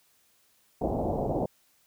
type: low-pass noise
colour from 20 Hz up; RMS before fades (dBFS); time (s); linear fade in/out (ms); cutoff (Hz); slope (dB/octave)
white; -29; 0.81-1.46; 5; 770; 48
effects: white hiss -66 dBFS RMS until 1.86 s